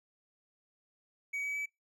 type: tone with pitch steps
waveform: triangle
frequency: 2262 / 2278 / 2294 Hz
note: C#7 / C#7 / D7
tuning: +34 / +47 / -41 cents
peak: -32 dBFS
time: 1.33-1.66 s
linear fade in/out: 10 ms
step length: 110 ms
effects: noise-tail reverb RT60 0.2 s tail -24 dB re dry